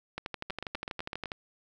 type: two click trains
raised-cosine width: 0.3 ms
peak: -19 / -20 dBFS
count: 15 / 7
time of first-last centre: 0.18-1.318 / 0.5-1.258 s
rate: 12.3 / 7.92 Hz
effects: none